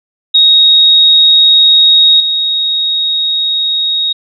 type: tone with level steps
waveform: sine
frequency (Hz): 3761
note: A#7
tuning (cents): +15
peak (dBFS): -3 / -10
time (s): 0.34-4.13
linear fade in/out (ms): 10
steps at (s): 2.2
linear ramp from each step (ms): 2
effects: none